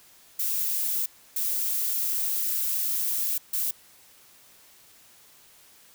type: noise bursts at uneven times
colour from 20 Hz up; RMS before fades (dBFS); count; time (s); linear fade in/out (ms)
violet; -27; 3; 0.39-1.06 / 1.36-3.38 / 3.53-3.71; 5
effects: white hiss -55 dBFS RMS until 5.94 s